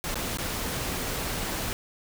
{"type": "noise with dropouts", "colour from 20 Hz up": "pink", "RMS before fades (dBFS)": -31, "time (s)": [0.04, 1.73], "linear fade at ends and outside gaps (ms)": 0, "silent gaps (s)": [[0.143, 0.156], [0.372, 0.385]], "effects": []}